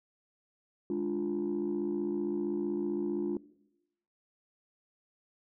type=chord; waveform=sine; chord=D diminished; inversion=second; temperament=equal; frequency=207.7 / 293.7 / 349.2 Hz; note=Ab3 / D4 / F4; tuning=0 / 0 / 0 cents; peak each=-35 / -33 / -31 dBFS; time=0.9-3.37 s; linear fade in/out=2 ms; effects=noise-tail reverb RT60 0.9 s tail -20 dB re dry + tanh soft clip ceiling -25 dBFS